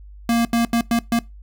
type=tone bursts at uneven times; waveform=square; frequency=233.1 Hz; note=A#3; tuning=in tune; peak=-16 dBFS; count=5; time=0.29-0.45 / 0.53-0.65 / 0.73-0.81 / 0.91-0.99 / 1.12-1.19 s; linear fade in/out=2 ms; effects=noise-tail reverb RT60 0.2 s tail -21 dB re dry + added 50 Hz sine -38 dBFS peak until 1.42 s